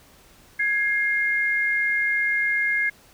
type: tone pair together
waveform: sine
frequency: 1661.2 / 2124 Hz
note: G#6 / C7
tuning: 0 / +25 cents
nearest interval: major third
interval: 425 cents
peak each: -23 / -22 dBFS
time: 0.59-2.9 s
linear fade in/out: 10 ms
effects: pink hiss -53 dBFS RMS until 3.13 s